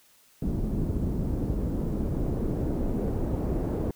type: noise with low-pass filter sweep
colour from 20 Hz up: pink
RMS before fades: -28 dBFS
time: 0.42-3.91 s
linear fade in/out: 2 ms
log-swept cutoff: 270 to 440 Hz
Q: 1
effects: white hiss -60 dBFS RMS until 3.95 s